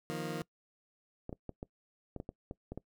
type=chord; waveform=20% pulse; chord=Eb suspended second; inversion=none; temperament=just; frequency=155.56 / 175.01 / 233.3 Hz; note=Eb3 / F3 / Bb3; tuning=0 / +4 / +2 cents; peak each=-35 / -36 / -39 dBFS; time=0.1-0.42 s; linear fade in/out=0 ms
type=clicks; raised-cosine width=2 ms; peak=-27 dBFS; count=10; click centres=1.294 / 1.328 / 1.493 / 1.629 / 2.163 / 2.201 / 2.291 / 2.511 / 2.72 / 2.776 s
effects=noise-tail reverb RT60 0.1 s tail -22 dB re dry